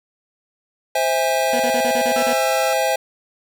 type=chord; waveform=square; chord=C augmented; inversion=none; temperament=just; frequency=523.3 / 654.1 / 817.6 Hz; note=C5 / E5 / G#5; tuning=0 / -14 / -27 cents; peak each=-22 dBFS; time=0.95-2.96 s; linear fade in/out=5 ms
type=tone bursts; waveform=20% pulse; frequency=243.3 Hz; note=B3; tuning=26 cents flat; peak=-18 dBFS; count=8; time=1.53-2.332 s; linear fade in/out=2 ms; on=67 ms; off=38 ms
type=tone; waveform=sawtooth; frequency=1336 Hz; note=E6; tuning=23 cents sharp; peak=-24 dBFS; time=2.16-2.73 s; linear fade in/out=0 ms
effects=none